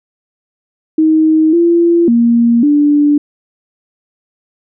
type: tone with pitch steps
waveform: sine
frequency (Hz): 315 / 340.7 / 234.7 / 292.7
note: D#4 / F4 / A#3 / D4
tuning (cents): +21 / -43 / +12 / -6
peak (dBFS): -6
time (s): 0.98-3.18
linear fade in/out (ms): 5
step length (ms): 550
effects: none